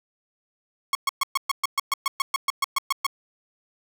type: tone bursts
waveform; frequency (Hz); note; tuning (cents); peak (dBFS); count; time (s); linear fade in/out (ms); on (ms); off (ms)
sawtooth; 1097; C#6; -18; -16; 16; 0.93-3.066; 2; 21; 120
effects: none